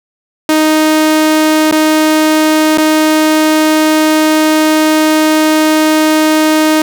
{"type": "tone with dropouts", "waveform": "sawtooth", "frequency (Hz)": 311, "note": "D#4", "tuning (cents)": -1, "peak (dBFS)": -3, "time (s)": [0.49, 6.82], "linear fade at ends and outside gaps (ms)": 2, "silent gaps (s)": [[1.713, 1.723], [2.775, 2.782]], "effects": []}